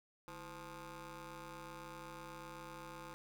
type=ring-modulated tone; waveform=15% pulse; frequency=181.5 Hz; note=F#3; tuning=33 cents flat; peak=-39 dBFS; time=0.28-3.14 s; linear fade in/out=0 ms; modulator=692 Hz; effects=none